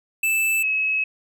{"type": "tone pair in turn", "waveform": ["square", "sine"], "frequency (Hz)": [2637, 2571], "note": ["E7", "E7"], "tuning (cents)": [0, -44], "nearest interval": "unison", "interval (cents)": 44, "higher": "first", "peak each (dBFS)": -19, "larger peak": "neither", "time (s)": [[0.23, 0.63], [0.63, 1.04]], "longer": "second", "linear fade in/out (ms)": 5, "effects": []}